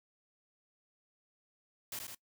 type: noise with echo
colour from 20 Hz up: white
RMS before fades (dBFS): -41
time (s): 1.92-1.99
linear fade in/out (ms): 2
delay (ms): 79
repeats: 2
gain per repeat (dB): -3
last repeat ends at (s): 2.148
effects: noise-tail reverb RT60 0.1 s tail -21 dB re dry